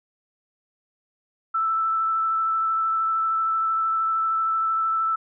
sine tone with vibrato, 1322 Hz, E6, 5 cents sharp, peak -20 dBFS, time 1.54-5.16 s, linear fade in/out 10 ms, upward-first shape triangle, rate 13 Hz, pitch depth 14 cents each way, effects none

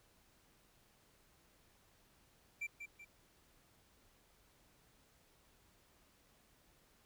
triangle tone with echo, 2349 Hz, D7, in tune, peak -37 dBFS, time 2.61-2.67 s, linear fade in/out 10 ms, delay 190 ms, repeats 2, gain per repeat -7 dB, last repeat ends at 3.05 s, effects pink hiss -70 dBFS RMS until 7.05 s

